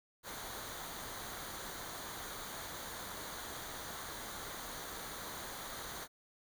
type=noise with comb filter; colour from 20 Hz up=pink; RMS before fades=-45 dBFS; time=0.23-6.08 s; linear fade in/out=50 ms; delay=0.38 ms; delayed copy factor=-0.6; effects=none